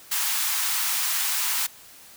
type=high-pass noise; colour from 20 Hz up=white; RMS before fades=-25 dBFS; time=0.11-1.67 s; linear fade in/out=10 ms; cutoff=800 Hz; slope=48 dB/octave; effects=white hiss -48 dBFS RMS until 2.16 s